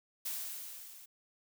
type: noise with level ramp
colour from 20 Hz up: blue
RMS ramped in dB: -37 to -54 dBFS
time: 0.25-1.06 s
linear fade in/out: 10 ms
effects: none